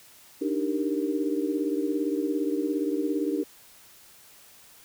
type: chord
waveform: sine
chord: Eb major seventh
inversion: third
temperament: equal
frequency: 293.7 / 311.1 / 392 / 466.2 Hz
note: D4 / Eb4 / G4 / Bb4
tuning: 0 / 0 / 0 / 0 cents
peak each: -28 / -30 / -31 / -33 dBFS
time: 0.41-3.44 s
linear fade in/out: 10 ms
effects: white hiss -53 dBFS RMS until 4.84 s